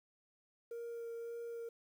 sine tone with vibrato, 466.2 Hz, A#4, in tune, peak -39 dBFS, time 0.71-1.69 s, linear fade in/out 5 ms, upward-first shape sine, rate 1.8 Hz, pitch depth 10 cents each way, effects tanh soft clip ceiling -41 dBFS + 11-bit

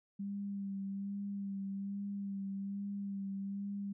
sine tone with vibrato, 198.3 Hz, G3, 20 cents sharp, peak -37 dBFS, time 0.19-3.93 s, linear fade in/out 10 ms, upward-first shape sine, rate 1.2 Hz, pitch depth 24 cents each way, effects none

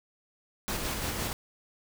pink noise with tremolo, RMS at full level -32 dBFS, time 0.68-1.33 s, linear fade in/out 0 ms, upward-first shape square, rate 5.9 Hz, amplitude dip 25%, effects none

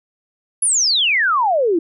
sine exponential sweep, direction down, 10710 to 314.9 Hz, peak -13 dBFS, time 0.62-1.79 s, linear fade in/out 5 ms, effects none

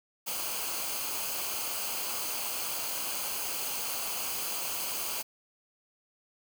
white noise with comb filter, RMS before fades -34 dBFS, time 0.26-5.23 s, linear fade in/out 20 ms, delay 0.54 ms, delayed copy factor -0.6, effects none

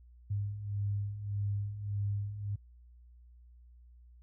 sine beating tone pair, 100.4 / 102.1 Hz, G2 / G#2, +42 / -29 cents, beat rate 1.7 Hz, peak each -39 / -33 dBFS, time 0.3-2.56 s, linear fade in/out 10 ms, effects added 60 Hz sine -54 dBFS peak until 4.22 s

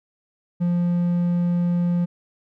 triangle tone, 174.61 Hz, F3, in tune, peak -16 dBFS, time 0.6-2.06 s, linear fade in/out 20 ms, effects none

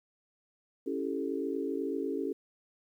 sine chord, A dominant seventh, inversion first, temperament equal, 277.2 / 329.6 / 392 / 440 Hz, C#4 / E4 / G4 / A4, 0 / 0 / 0 / 0 cents, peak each -35 / -38 / -36 / -37 dBFS, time 0.86-2.33 s, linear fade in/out 10 ms, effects 11-bit

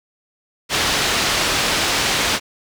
white low-pass noise, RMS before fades -19 dBFS, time 0.69-2.4 s, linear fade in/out 50 ms, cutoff 4500 Hz, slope 12 dB/octave, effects none

